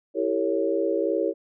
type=chord; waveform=sine; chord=E diminished seventh; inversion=none; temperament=equal with one note detuned; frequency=329.6 / 392 / 455.3 / 554.4 Hz; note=E4 / G4 / Bb4 / Db5; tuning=0 / 0 / -41 / 0 cents; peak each=-27 dBFS; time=0.14-1.34 s; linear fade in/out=50 ms; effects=none